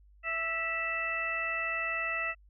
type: harmonic tone with a mistuned harmonic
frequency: 661 Hz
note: E5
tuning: 5 cents sharp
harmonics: 1 / 2 / 3 / 4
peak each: -41 / -37 / -34 / -34 dBFS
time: 0.23-2.35 s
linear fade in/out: 50 ms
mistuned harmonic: 3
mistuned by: -23 cents
effects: added 50 Hz sine -56 dBFS peak until 2.49 s